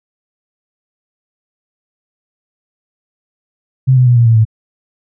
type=tone with pitch steps; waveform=sine; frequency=130.81 / 126.43 / 122.19 / 118.1 / 114.14 / 110.32 Hz; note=C3 / B2 / B2 / A#2 / A#2 / A2; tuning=0 / +41 / -18 / +23 / -36 / +5 cents; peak=-5 dBFS; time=3.87-4.452 s; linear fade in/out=20 ms; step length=97 ms; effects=none